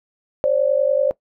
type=tone pair together; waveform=sine; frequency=533 / 583.4 Hz; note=C5 / D5; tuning=+32 / -12 cents; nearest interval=major second; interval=156 cents; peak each=-17 dBFS; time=0.44-1.11 s; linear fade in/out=0 ms; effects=noise-tail reverb RT60 0.1 s tail -20 dB re dry